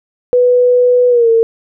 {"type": "tone with pitch glide", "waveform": "sine", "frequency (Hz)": [493.9, 455.5], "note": ["B4", "A#4"], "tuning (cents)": [0, -40], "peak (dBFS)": -6, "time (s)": [0.33, 1.43], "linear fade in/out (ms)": 0, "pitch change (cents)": -140, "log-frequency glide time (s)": [1.09, 1.29], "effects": []}